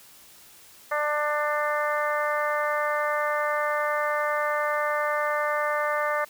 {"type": "harmonic tone", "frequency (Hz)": 297.5, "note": "D4", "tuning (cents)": 22, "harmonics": [2, 3, 4, 5, 6, 7], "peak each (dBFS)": [-27, -33, -28, -34, -31, -36], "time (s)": [0.91, 6.25], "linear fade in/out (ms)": 10, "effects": ["white hiss -51 dBFS RMS until 6.29 s"]}